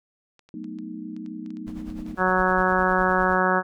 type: clicks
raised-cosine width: 0.2 ms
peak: -35 dBFS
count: 12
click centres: 0.393 / 0.49 / 0.643 / 0.787 / 1.165 / 1.262 / 1.462 / 1.505 / 1.57 / 1.68 / 1.902 / 2.064 s
type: chord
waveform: sine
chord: B dominant seventh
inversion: second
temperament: equal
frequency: 185 / 220 / 246.9 / 311.1 Hz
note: F#3 / A3 / B3 / D#4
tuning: 0 / 0 / 0 / 0 cents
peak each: -40 / -37 / -39 / -36 dBFS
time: 0.54-2.15 s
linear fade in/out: 2 ms
type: noise with tremolo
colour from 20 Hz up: brown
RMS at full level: -37 dBFS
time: 1.66-3.4 s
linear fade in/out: 20 ms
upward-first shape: sine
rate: 9.8 Hz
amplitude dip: 70%
type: harmonic tone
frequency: 185 Hz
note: F#3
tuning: in tune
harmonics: 1 / 2 / 3 / 4 / 5 / 6 / 7 / 8 / 9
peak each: -27 / -27 / -27 / -27 / -27 / -27 / -27 / -27 / -27 dBFS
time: 2.17-3.63 s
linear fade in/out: 50 ms
effects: none